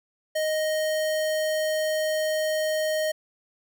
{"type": "tone", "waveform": "square", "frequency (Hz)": 622.3, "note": "D#5", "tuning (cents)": 0, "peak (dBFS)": -24, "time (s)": [0.35, 3.12], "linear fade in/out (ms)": 10, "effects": []}